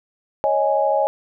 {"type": "chord", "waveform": "sine", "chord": "C# suspended second", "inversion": "none", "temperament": "equal with one note detuned", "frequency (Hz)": [554.4, 627.3, 830.6], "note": ["C#5", "D#5", "G#5"], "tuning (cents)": [0, 14, 0], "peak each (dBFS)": -20, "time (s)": [0.44, 1.07], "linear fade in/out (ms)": 0, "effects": []}